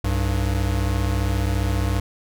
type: tone pair together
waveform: square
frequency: 63.61 / 98.4 Hz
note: C2 / G2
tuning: -48 / +7 cents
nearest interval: minor sixth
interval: 755 cents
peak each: -23 dBFS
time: 0.04-2 s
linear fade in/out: 5 ms
effects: none